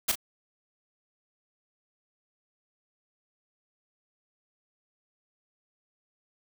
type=noise with echo; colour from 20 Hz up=white; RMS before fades=-24 dBFS; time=0.08-0.12 s; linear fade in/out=10 ms; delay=36 ms; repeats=1; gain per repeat=-9 dB; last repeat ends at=0.156 s; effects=none